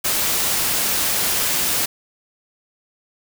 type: noise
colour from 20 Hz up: white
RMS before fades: -20 dBFS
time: 0.04-1.86 s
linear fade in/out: 10 ms
effects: none